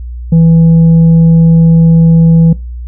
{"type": "tone with tanh clipping", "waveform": "triangle", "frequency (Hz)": 164.81, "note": "E3", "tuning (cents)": 0, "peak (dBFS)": -3, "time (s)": [0.32, 2.53], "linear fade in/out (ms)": 5, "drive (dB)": 8, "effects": ["noise-tail reverb RT60 0.3 s tail -22 dB re dry", "added 60 Hz sine -19 dBFS peak until 2.87 s"]}